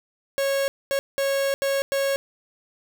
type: tone bursts at uneven times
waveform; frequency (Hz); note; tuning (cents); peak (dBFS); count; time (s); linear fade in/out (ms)
45% pulse; 550; C#5; -14; -21; 5; 0.38-0.68 / 0.91-0.99 / 1.18-1.54 / 1.62-1.82 / 1.92-2.16; 0
effects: 10-bit